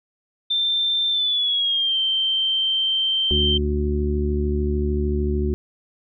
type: tone with pitch glide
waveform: sine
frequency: 3572 to 3128 Hz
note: A7 to G7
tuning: +25 to -4 cents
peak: -18 dBFS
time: 0.5-3.58 s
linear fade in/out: 10 ms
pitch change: -229 cents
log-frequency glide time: 1.1-1.98 s
type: harmonic tone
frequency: 73.42 Hz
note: D2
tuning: in tune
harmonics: 1 / 2 / 3 / 4 / 5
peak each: -21 / -33 / -27 / -35 / -25 dBFS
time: 3.31-5.54 s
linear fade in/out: 0 ms
effects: none